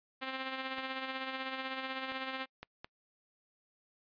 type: tone with tremolo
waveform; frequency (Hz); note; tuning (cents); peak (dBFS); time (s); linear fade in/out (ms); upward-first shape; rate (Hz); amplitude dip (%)
5% pulse; 263.6; C4; +13; -24; 0.21-2.46; 20; sine; 16; 45
type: clicks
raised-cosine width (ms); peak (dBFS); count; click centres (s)
0.3; -28; 4; 0.784 / 2.12 / 2.63 / 2.845
effects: noise-tail reverb RT60 0.1 s tail -26 dB re dry + resampled to 11025 Hz